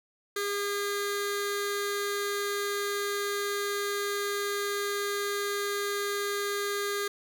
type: tone with notch filter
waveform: 15% pulse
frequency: 405.4 Hz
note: G#4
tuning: 42 cents flat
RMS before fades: -31 dBFS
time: 0.36-7.08 s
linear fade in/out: 5 ms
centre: 820 Hz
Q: 1.2
effects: none